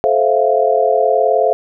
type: chord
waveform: sine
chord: F major seventh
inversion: first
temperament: equal with one note detuned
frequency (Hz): 432.9 / 523.3 / 659.3 / 698.5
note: A4 / C5 / E5 / F5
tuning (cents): -28 / 0 / 0 / 0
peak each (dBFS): -16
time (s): 0.04-1.53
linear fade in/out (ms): 0
effects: none